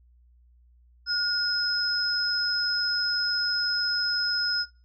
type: tone pair together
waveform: sine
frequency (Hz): 1438 / 5124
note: F#6 / E8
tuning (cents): -50 / -50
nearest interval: octave + minor seventh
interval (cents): 2200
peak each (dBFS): -28 / -25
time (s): 1.06-4.66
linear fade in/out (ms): 50
effects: noise-tail reverb RT60 0.3 s tail -18 dB re dry + added 60 Hz sine -55 dBFS peak until 4.84 s